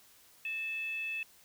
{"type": "tone with frequency modulation", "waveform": "sine", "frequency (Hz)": 2618, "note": "E7", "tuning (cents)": -13, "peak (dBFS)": -34, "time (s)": [0.45, 1.23], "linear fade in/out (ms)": 2, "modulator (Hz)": 802, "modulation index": 0.25, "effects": ["white hiss -61 dBFS RMS until 1.44 s"]}